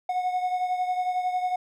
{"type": "beating tone pair", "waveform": "triangle", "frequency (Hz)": [729, 740], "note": ["F#5", "F#5"], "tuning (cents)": [-26, 0], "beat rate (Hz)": 11, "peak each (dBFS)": [-23, -30], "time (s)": [0.09, 1.56], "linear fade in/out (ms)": 5, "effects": []}